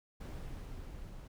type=noise with level ramp; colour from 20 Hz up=brown; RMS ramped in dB=-42 to -48 dBFS; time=0.2-1.28 s; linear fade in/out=10 ms; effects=none